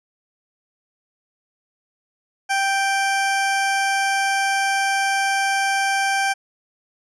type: tone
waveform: 20% pulse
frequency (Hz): 784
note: G5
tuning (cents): 0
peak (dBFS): -13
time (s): 2.49-6.34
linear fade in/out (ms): 20
effects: resampled to 22050 Hz